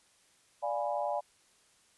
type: chord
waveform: sine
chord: D diminished seventh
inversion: none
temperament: equal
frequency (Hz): 587.3 / 698.5 / 830.6 / 987.8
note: D5 / F5 / Ab5 / Cb6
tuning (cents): 0 / 0 / 0 / 0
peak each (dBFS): -34 / -36 / -35 / -40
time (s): 0.62-1.21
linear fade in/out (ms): 20
effects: white hiss -66 dBFS RMS until 1.97 s + resampled to 24000 Hz